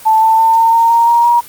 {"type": "tone with pitch steps", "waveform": "sine", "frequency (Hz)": [880, 889.7, 899.5, 909.5, 919.5, 929.6, 939.9, 950.3], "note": ["A5", "A5", "A5", "A#5", "A#5", "A#5", "A#5", "A#5"], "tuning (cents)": [0, 19, 38, -43, -24, -5, 14, 33], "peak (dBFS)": -6, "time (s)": [0.05, 1.41], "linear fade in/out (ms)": 20, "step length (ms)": 170, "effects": ["white hiss -35 dBFS RMS until 1.48 s", "Opus 32 kbps"]}